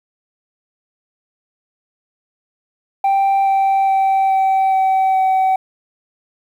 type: tone with pitch steps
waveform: sine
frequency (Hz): 784 / 779 / 774.1 / 769.2 / 764.3 / 759.5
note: G5 / G5 / G5 / G5 / G5 / F#5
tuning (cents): 0 / -11 / -22 / -33 / -44 / +45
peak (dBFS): -9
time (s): 3.04-5.56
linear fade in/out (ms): 5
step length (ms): 420
effects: tanh soft clip ceiling -11 dBFS + 8-bit